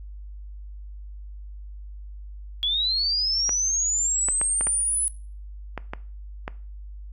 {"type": "linear sweep", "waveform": "sine", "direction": "up", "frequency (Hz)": [3322, 10230], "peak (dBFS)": -21, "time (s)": [2.63, 5.08], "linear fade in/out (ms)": 0}
{"type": "clicks", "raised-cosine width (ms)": 0.5, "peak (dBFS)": -15, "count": 8, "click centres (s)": [3.493, 4.286, 4.414, 4.61, 4.67, 5.777, 5.935, 6.479]}
{"effects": ["noise-tail reverb RT60 0.4 s tail -19 dB re dry", "added 50 Hz sine -36 dBFS peak until 7.12 s"]}